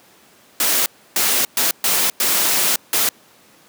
white noise bursts at uneven times, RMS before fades -17 dBFS, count 6, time 0.6-0.86 / 1.16-1.45 / 1.57-1.71 / 1.84-2.1 / 2.2-2.76 / 2.93-3.09 s, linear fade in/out 2 ms, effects pink hiss -50 dBFS RMS until 3.68 s + high-pass 200 Hz 12 dB/octave

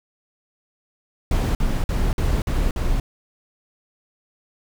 brown noise bursts, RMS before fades -20 dBFS, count 6, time 1.31-3 s, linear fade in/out 2 ms, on 240 ms, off 50 ms, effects none

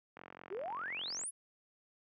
click train, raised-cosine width 0.5 ms, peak -34 dBFS, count 49, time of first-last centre 0.17-1.237 s, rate 45 Hz
sine exponential sweep, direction up, 349.2 to 11000 Hz, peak -38 dBFS, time 0.5-1.31 s, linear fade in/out 20 ms
effects high-pass 150 Hz 12 dB/octave

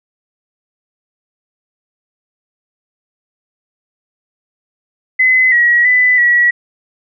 sine tone with pitch steps, 2030 / 1912 / 1997 / 1928 Hz, B6 / A#6 / B6 / B6, +47 / +43 / +19 / -42 cents, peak -7 dBFS, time 5.19-6.51 s, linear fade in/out 10 ms, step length 330 ms, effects none

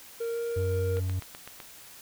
triangle tone with pitch glide, 463.8 to 468.1 Hz, A#4 to A#4, -9 to +7 cents, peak -27 dBFS, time 0.2-1 s, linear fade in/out 10 ms, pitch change +16 cents, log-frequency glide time 0.32-0.4 s
triangle tone, 92.5 Hz, F#2, in tune, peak -25 dBFS, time 0.56-1.2 s, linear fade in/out 10 ms
click train, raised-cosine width 0.3 ms, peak -25 dBFS, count 6, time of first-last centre 0.97-1.602 s, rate 7.91 Hz
effects white hiss -49 dBFS RMS until 2.01 s

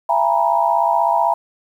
sine tone cluster, 674 / 818 / 913 / 969 Hz, E5 / G#5 / A#5 / B5, +38 / -26 / -36 / -33 cents, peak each -19 dBFS, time 0.09-1.34 s, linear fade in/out 5 ms, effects 8-bit

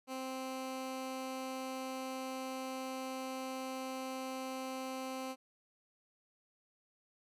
15% pulse tone, 261.5 Hz, C4, 1 cent flat, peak -33 dBFS, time 0.07-5.36 s, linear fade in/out 50 ms, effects resampled to 32000 Hz

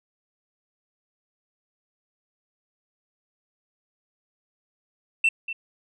sine tone with echo, 2684 Hz, E7, 31 cents sharp, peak -14 dBFS, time 5.24-5.29 s, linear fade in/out 5 ms, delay 240 ms, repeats 1, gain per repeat -14 dB, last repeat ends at 5.53 s, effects tanh soft clip ceiling -15 dBFS

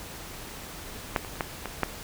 clicks, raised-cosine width 0.5 ms, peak -8 / -24 / -26 / -11 / -17 / -8 dBFS, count 6, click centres 1.162 / 1.248 / 1.356 / 1.408 / 1.657 / 1.833 s, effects pink hiss -41 dBFS RMS until 2.03 s

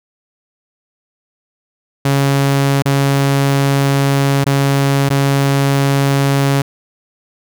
sawtooth tone with dropouts, 138.7 Hz, C#3, 1 cent sharp, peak -7 dBFS, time 2.05-6.62 s, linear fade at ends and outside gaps 5 ms, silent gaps 2.823-2.855 / 4.442-4.462 / 5.091-5.102 s, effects none

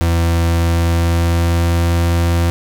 40% pulse tone with pitch glide, 84.1 to 85.08 Hz, E2 to F2, +35 to -45 cents, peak -11 dBFS, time 0.01-2.5 s, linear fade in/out 0 ms, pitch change +20 cents, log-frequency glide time 0.46-1.98 s, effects none

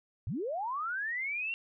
sine linear sweep, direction up, 78 to 2774 Hz, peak -32 dBFS, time 0.27-1.54 s, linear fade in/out 0 ms, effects none

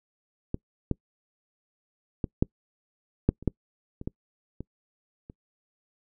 clicks, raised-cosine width 3 ms, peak -15 / -12 / -14 / -8 / -6 / -30 / -10 / -25 / -18 / -23 / -29 dBFS, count 11, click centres 0.544 / 0.913 / 2.242 / 2.425 / 3.29 / 3.426 / 3.477 / 4.014 / 4.075 / 4.606 / 5.299 s, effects noise-tail reverb RT60 0.1 s tail -26 dB re dry

